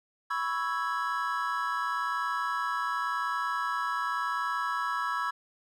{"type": "chord", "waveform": "triangle", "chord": "C# minor seventh", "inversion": "third", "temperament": "equal", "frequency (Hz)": [987.8, 1108.7, 1318.5, 1661.2], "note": ["B5", "C#6", "E6", "G#6"], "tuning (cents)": [0, 0, 0, 0], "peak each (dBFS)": [-33, -32, -31, -33], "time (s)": [0.3, 5.31], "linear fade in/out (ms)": 10, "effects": []}